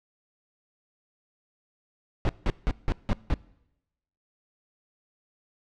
brown noise bursts, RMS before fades -23 dBFS, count 6, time 2.25-3.34 s, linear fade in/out 0 ms, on 40 ms, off 170 ms, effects noise-tail reverb RT60 0.9 s tail -22 dB re dry + low-pass 4000 Hz 12 dB/octave

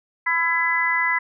harmonic tone, 334.3 Hz, E4, 24 cents sharp, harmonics 3 / 4 / 5 / 6, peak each -24 / -30 / -27 / -20 dBFS, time 0.26-1.19 s, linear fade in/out 10 ms, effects none

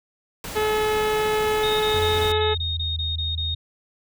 pink noise, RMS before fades -33 dBFS, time 0.44-2.32 s, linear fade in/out 2 ms
harmonic tone, 428.9 Hz, A4, 44 cents flat, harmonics 1 / 2 / 3 / 4 / 5 / 6 / 7 / 8 / 9, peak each -21 / -27 / -31 / -33 / -35 / -37 / -38 / -39 / -40 dBFS, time 0.55-2.55 s, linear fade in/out 20 ms
sine tone bursts, 3708 Hz, A#7, 10 cents flat, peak -25 dBFS, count 10, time 1.63-3.546 s, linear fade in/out 5 ms, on 170 ms, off 24 ms
sine tone with pitch glide, 87.31 to 81.46 Hz, F2 to E2, 0 to -20 cents, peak -26 dBFS, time 1.94-3.55 s, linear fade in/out 5 ms, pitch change -120 cents, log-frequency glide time 2.08-2.95 s
effects none

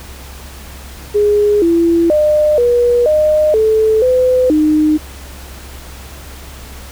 sine tone with pitch steps, 414.8 / 336.4 / 604 / 482.4 / 612 / 437.3 / 507 / 306.3 Hz, G#4 / E4 / D5 / B4 / D#5 / A4 / B4 / D#4, -2 / +35 / +48 / -41 / -29 / -11 / +45 / -27 cents, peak -8 dBFS, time 1.14-4.98 s, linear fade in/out 20 ms, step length 480 ms, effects added 67 Hz sine -32 dBFS peak until 6.91 s + pink hiss -35 dBFS RMS until 6.91 s

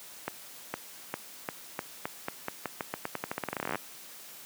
accelerating click train, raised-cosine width 0.5 ms, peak -16 dBFS, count 30, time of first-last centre 0.28-3.756 s, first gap 460 ms, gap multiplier 0.87, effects white hiss -48 dBFS RMS until 4.45 s + high-pass 150 Hz 12 dB/octave

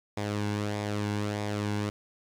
sawtooth tone with flanger, 103.83 Hz, G#2, in tune, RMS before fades -31 dBFS, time 0.17-1.9 s, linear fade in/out 5 ms, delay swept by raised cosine 0.68 to 1.64 ms, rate 1.6 Hz, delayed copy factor -0.5, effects low-pass 8000 Hz 12 dB/octave + 9-bit

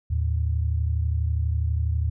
sine tone pair together, 77.78 / 110 Hz, D#2 / A2, 0 / 0 cents, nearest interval tritone, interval 600 cents, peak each -22 / -27 dBFS, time 0.1-2.1 s, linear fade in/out 10 ms, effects none

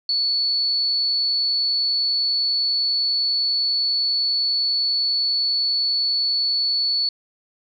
sine tone, 4435 Hz, C#8, in tune, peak -18 dBFS, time 0.09-7.09 s, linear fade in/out 2 ms, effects none

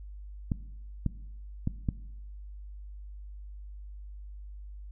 clicks, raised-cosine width 5 ms, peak -15 dBFS, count 4, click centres 0.518 / 1.063 / 1.674 / 1.888 s, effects noise-tail reverb RT60 0.9 s tail -18 dB re dry + added 50 Hz sine -41 dBFS peak until 4.91 s

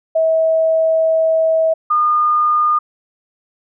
sine tone pair in turn, 645 / 1217.6 Hz, E5 / D#6, -38 / -38 cents, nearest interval major seventh, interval 1100 cents, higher second, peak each -11 dBFS, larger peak neither, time 0.15-1.74 / 1.9-2.79 s, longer first, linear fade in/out 10 ms, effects none

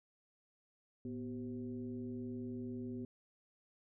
sine tone with frequency modulation, 246.9 Hz, B3, in tune, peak -40 dBFS, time 1.05-3.05 s, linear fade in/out 2 ms, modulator 138 Hz, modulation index 0.87, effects none

